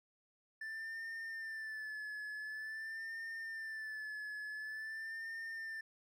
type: tone with vibrato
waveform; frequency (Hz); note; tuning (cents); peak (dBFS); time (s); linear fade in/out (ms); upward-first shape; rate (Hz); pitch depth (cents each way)
triangle; 1760; A6; 0; -40; 0.61-5.81; 5; sine; 0.47; 51
effects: none